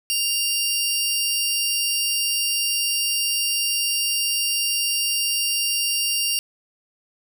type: tone pair together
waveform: 20% pulse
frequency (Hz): 2794 / 4599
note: F7 / D8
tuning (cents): 0 / -37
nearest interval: major sixth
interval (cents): 863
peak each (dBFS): -18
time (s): 0.1-6.39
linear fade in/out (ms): 0
effects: none